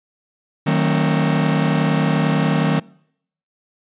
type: chord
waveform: 45% pulse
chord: D# diminished seventh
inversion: none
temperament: just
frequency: 155.56 / 186.68 / 224 / 268.8 Hz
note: D#3 / F#3 / A3 / C4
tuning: 0 / +16 / +31 / +47 cents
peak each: -18 / -21 / -23 / -23 dBFS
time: 0.66-2.8 s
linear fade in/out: 10 ms
effects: noise-tail reverb RT60 0.7 s tail -25 dB re dry + resampled to 8000 Hz